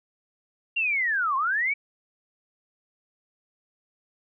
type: linear two-way sweep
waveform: sine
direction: down then up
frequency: 2802 to 1027 to 2324 Hz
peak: -22 dBFS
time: 0.76-1.74 s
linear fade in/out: 10 ms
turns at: 1.36 s
effects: none